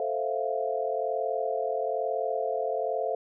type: chord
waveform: sine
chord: F major seventh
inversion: first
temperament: equal with one note detuned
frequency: 440 / 523.3 / 657.4 / 698.5 Hz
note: A4 / C5 / E5 / F5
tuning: 0 / 0 / -5 / 0 cents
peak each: -32 dBFS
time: 0-3.15 s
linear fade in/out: 2 ms
effects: none